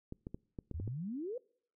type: clicks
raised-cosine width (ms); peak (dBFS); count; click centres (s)
3; -29; 7; 0.124 / 0.269 / 0.345 / 0.588 / 0.713 / 0.8 / 0.877
type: exponential sweep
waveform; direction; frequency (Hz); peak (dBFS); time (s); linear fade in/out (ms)
sine; up; 73.42 to 523.3; -37; 0.74-1.38; 5
effects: noise-tail reverb RT60 0.6 s tail -26 dB re dry